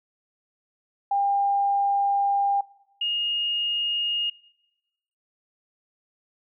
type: tone pair in turn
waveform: sine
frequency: 800 / 2851 Hz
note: G5 / F7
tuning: +35 / +35 cents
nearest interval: octave + minor seventh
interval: 2200 cents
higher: second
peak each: -20 / -23 dBFS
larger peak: first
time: 1.11-2.61 / 3.01-4.3 s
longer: first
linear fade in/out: 5 ms
effects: noise-tail reverb RT60 1.0 s tail -22 dB re dry

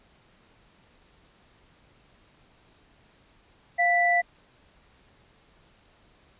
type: tone pair together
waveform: sine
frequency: 698.5 / 1975.7 Hz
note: F5 / B6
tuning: 0 / 0 cents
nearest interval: octave + tritone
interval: 1800 cents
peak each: -22 dBFS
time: 3.78-4.22 s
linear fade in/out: 20 ms
effects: pink hiss -60 dBFS RMS until 6.39 s + resampled to 8000 Hz

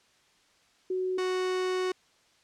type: tone pair in turn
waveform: sine / 45% pulse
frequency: 371.1 / 369.5 Hz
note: F#4 / F#4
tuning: +5 / -2 cents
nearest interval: unison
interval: 7 cents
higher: first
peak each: -27 dBFS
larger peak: neither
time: 0.9-1.18 / 1.18-1.92 s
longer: second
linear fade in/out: 5 ms
effects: white hiss -64 dBFS RMS until 2.43 s + low-pass 6000 Hz 12 dB/octave

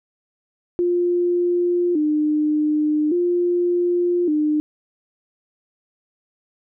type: tone with vibrato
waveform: sine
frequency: 326.2 Hz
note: E4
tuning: 18 cents flat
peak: -16 dBFS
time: 0.79-4.6 s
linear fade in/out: 0 ms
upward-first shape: square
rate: 0.43 Hz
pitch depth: 130 cents each way
effects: none

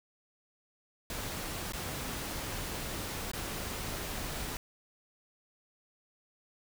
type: noise with dropouts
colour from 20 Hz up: pink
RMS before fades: -38 dBFS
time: 1.1-4.57 s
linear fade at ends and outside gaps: 1 ms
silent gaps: 1.722-1.734 / 3.316-3.334 s
effects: none

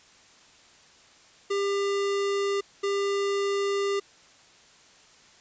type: tone bursts at uneven times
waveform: square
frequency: 399.3 Hz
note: G4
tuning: 32 cents sharp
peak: -25 dBFS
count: 2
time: 1.5-2.61 / 2.83-4 s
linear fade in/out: 10 ms
effects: white hiss -55 dBFS RMS until 5.4 s + resampled to 16000 Hz

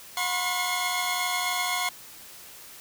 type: tone cluster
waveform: sawtooth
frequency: 723 / 993 / 1077 / 2146 / 3398 Hz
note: F#5 / B5 / C6 / C7 / G#7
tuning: -40 / +9 / +50 / +43 / +39 cents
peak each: -28 / -31 / -28 / -27 / -31 dBFS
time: 0.17-1.89 s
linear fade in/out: 2 ms
effects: white hiss -46 dBFS RMS until 2.8 s

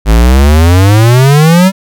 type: exponential sweep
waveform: square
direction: up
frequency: 51.91 to 196 Hz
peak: -3 dBFS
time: 0.05-1.72 s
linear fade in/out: 50 ms
effects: none

